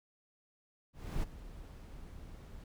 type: noise with ADSR envelope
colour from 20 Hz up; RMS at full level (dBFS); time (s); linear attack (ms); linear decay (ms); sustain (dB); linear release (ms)
brown; -34; 0.93-2.64; 300; 16; -15; 3
effects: none